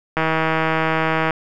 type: click train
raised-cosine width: 0.5 ms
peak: -4 dBFS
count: 183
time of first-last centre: 0.17-1.307 s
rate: 160 Hz
effects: none